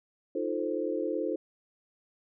sine chord, F dominant seventh, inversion third, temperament equal, 311.1 / 349.2 / 440 / 523.3 Hz, Eb4 / F4 / A4 / C5, 0 / 0 / 0 / 0 cents, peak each -34 dBFS, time 0.35-1.36 s, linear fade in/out 5 ms, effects none

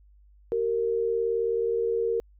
sine tone pair together, 382.5 / 461.5 Hz, G4 / A#4, -42 / -17 cents, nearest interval minor third, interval 325 cents, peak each -30 / -24 dBFS, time 0.52-2.2 s, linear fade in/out 0 ms, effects added 50 Hz sine -53 dBFS peak until 2.39 s

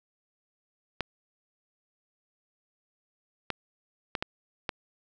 clicks, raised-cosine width 0.3 ms, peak -13 dBFS, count 5, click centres 1.007 / 3.503 / 4.152 / 4.225 / 4.692 s, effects none

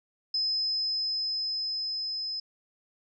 sine tone with level ramp, 5100 Hz, D#8, 42 cents sharp, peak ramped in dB -25 to -31 dBFS, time 0.34-2.4 s, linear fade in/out 5 ms, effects none

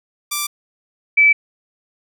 5% pulse / sine tone pair in turn, 1174.7 / 2308 Hz, D6 / D7, 0 / -31 cents, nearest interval octave, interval 1169 cents, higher second, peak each -8 dBFS, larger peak neither, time 0.31-0.47 / 1.17-1.33 s, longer neither, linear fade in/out 10 ms, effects none

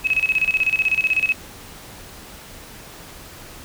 sine tone with tremolo, 2567 Hz, E7, 47 cents flat, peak -14 dBFS, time 0.04-1.34 s, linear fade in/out 20 ms, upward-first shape square, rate 16 Hz, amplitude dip 80%, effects pink hiss -40 dBFS RMS until 3.64 s

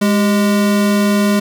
square tone pair together, 206.3 / 392 Hz, G#3 / G4, -11 / 0 cents, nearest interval major seventh, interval 1111 cents, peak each -12 / -22 dBFS, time 0.01-1.4 s, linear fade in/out 10 ms, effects none

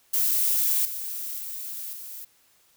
violet noise with level steps, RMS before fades -23 / -33 / -35 / -39 dBFS, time 0.13-2.25 s, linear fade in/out 10 ms, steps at 0.85 / 1.38 / 1.93 s, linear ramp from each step 2 ms, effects white hiss -62 dBFS RMS until 2.76 s

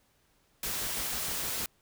white noise, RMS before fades -34 dBFS, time 0.63-1.66 s, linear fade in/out 2 ms
pink noise bursts, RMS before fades -42 dBFS, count 7, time 0.65-1.656 s, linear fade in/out 10 ms, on 70 ms, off 86 ms
effects pink hiss -69 dBFS RMS until 1.81 s

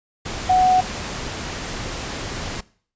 sine tone in noise, 740 Hz, F#5, in tune, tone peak -12 dBFS, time 0.49-0.81 s, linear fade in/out 10 ms, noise pink, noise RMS -29 dBFS, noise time 0.25-2.61 s, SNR +14 dB, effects noise-tail reverb RT60 0.5 s tail -21 dB re dry + resampled to 16000 Hz

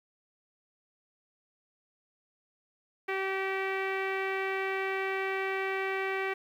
sawtooth tone with low-pass filter, 385 Hz, G4, 31 cents flat, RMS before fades -32 dBFS, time 3.08-6.34 s, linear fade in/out 10 ms, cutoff 2200 Hz, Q 4, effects 10-bit

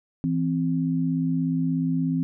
sine tone pair together, 164.8 / 261.6 Hz, E3 / C4, 0 / 0 cents, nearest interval minor sixth, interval 800 cents, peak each -24 dBFS, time 0.24-2.23 s, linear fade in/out 0 ms, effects none

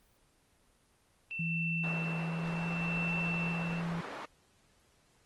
sine tone with tremolo, 2681 Hz, E7, 29 cents sharp, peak -33 dBFS, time 1.31-3.81 s, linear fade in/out 0 ms, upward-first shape sine, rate 0.68 Hz, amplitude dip 75%
sine tone with pitch glide, 164.81 to 168.95 Hz, E3 to E3, 0 to +43 cents, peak -33 dBFS, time 1.39-4.01 s, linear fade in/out 5 ms, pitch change +43 cents, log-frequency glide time 2.2-2.7 s
white band-pass noise, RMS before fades -43 dBFS, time 1.83-4.26 s, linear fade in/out 10 ms, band 270 to 1300 Hz, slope 12 dB/octave
effects pink hiss -68 dBFS RMS until 5.25 s + Opus 24 kbps

